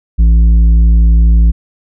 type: tone with tanh clipping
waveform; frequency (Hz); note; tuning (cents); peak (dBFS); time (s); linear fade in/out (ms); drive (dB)
sine; 56.1; A1; +34; -5; 0.18-1.52; 20; 7
effects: none